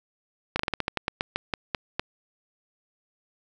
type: slowing click train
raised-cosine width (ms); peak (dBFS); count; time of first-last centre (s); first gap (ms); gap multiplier
0.3; -9; 14; 0.56-1.995; 34; 1.18
effects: none